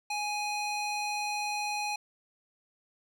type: tone with band-pass filter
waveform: square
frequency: 832 Hz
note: G#5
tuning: 3 cents sharp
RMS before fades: -33 dBFS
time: 0.1-1.96 s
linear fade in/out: 5 ms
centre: 3300 Hz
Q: 0.59
effects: none